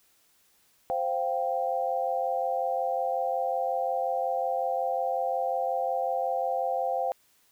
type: chord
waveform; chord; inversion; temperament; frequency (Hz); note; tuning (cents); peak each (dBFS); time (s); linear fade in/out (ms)
sine; C suspended fourth; none; equal; 523.3 / 698.5 / 784; C5 / F5 / G5; 0 / 0 / 0; -30; 0.9-7.12; 0
effects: white hiss -65 dBFS RMS until 7.51 s